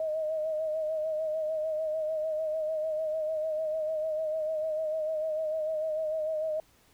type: tone with vibrato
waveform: sine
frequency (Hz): 626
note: D#5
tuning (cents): +10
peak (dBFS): -28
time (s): 0-6.6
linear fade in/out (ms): 2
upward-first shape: sine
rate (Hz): 6.7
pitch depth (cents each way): 43
effects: pink hiss -63 dBFS RMS until 6.93 s

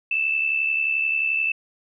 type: tone with amplitude modulation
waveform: sine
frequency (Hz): 2643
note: E7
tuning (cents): +4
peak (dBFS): -17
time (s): 0.11-1.52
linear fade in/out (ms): 5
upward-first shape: sine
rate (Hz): 71.4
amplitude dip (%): 60
effects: none

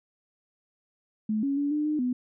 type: tone with pitch steps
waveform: sine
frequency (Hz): 215.5 / 278 / 286.2 / 299.3 / 303.3 / 249.3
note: A3 / C#4 / D4 / D4 / D#4 / B3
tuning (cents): -36 / +5 / -45 / +33 / -44 / +16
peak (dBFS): -24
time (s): 1.29-2.13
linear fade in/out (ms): 5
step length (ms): 140
effects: none

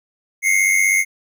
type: tone pair together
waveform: square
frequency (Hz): 2093 / 2189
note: C7 / C#7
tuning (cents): 0 / -22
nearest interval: minor second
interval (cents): 78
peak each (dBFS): -17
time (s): 0.42-1.05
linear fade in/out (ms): 50
effects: none

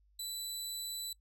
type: tone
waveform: 20% pulse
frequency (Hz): 3977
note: B7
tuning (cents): +11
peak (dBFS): -33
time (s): 0.19-1.13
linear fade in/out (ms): 5
effects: noise-tail reverb RT60 0.1 s tail -23 dB re dry + added 50 Hz sine -65 dBFS peak until 1.2 s

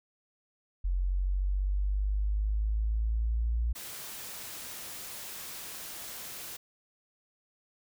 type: exponential sweep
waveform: sine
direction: up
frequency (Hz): 44.85 to 58.27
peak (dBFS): -26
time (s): 0.84-3.73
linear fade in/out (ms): 10
type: noise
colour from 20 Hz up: white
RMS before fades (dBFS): -42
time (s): 3.75-6.57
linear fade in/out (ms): 10
effects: none

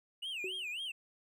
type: tone with vibrato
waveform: triangle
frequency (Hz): 2794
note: F7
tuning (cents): 0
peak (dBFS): -36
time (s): 0.22-0.92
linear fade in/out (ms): 10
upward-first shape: sine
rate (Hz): 3.7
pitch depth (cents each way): 260
type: tone with exponential decay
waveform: sine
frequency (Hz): 374.7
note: F#4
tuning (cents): +22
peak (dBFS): -36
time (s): 0.44-0.69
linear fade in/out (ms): 2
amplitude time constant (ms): 54
effects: none

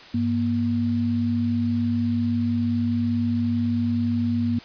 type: tone pair together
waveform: sine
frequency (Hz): 99.9 / 237.6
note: G2 / A#3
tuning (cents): +33 / +33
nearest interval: octave + minor third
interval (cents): 1500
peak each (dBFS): -26 / -21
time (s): 0.14-4.59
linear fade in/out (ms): 5
effects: white hiss -44 dBFS RMS until 4.64 s + resampled to 11025 Hz

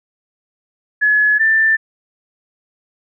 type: tone pair in turn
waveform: sine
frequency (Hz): 1700 / 1776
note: G#6 / A6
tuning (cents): +40 / +16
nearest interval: minor second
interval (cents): 76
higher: second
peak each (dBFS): -10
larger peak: neither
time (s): 1.01-1.39 / 1.39-1.77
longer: neither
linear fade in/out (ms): 20
effects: none

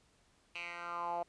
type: tone with band-pass filter sweep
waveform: 10% pulse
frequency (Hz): 172.7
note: F3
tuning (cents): -19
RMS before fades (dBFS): -40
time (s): 0.55-1.23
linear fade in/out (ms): 5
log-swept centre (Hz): 2700 to 690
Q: 4.5
effects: pink hiss -70 dBFS RMS until 1.28 s + resampled to 22050 Hz

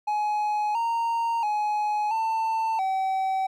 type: tone with pitch steps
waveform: triangle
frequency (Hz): 841 / 925 / 841 / 893 / 765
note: G#5 / A#5 / G#5 / A5 / G5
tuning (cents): +22 / -14 / +22 / +25 / -42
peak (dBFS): -21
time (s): 0.07-3.47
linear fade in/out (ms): 10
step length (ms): 680
effects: none

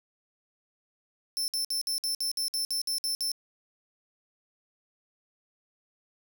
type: tone bursts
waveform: sawtooth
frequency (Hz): 5330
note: E8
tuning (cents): +18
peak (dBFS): -25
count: 12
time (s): 1.37-3.317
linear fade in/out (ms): 0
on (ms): 110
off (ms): 57
effects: none

